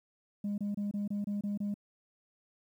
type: tone bursts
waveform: sine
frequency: 204.2 Hz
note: G#3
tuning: 29 cents flat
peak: -29 dBFS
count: 8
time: 0.44-1.742 s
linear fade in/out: 5 ms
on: 140 ms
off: 26 ms
effects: tanh soft clip ceiling -30 dBFS + 11-bit